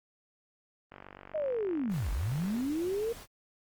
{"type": "click train", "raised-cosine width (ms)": 0.5, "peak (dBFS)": -31, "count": 82, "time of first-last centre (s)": [0.92, 2.607], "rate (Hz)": 48}
{"type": "linear two-way sweep", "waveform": "sine", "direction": "down then up", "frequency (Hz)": [640, 40.91, 473], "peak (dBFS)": -29, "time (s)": [1.34, 3.13], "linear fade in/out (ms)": 10, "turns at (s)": 2.11}
{"type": "noise", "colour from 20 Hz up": "pink", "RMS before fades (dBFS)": -48, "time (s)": [1.89, 3.27], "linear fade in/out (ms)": 50}
{"effects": ["Opus 24 kbps"]}